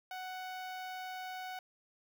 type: tone with notch filter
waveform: sawtooth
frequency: 743 Hz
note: F#5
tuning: 7 cents sharp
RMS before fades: -43 dBFS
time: 0.11-1.59 s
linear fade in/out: 2 ms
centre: 8600 Hz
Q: 0.81
effects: none